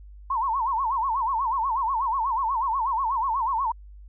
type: tone with vibrato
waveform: sine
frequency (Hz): 987.8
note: B5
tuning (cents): 0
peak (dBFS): -22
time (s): 0.3-3.72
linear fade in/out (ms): 5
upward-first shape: sine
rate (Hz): 8.2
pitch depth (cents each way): 210
effects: added 50 Hz sine -42 dBFS peak until 4.08 s